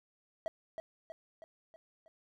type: tone with echo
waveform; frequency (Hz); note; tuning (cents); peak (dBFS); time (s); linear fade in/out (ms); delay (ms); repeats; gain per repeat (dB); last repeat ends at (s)
triangle; 648; E5; -30; -31; 0.46-0.48; 0; 320; 5; -5; 2.08
effects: none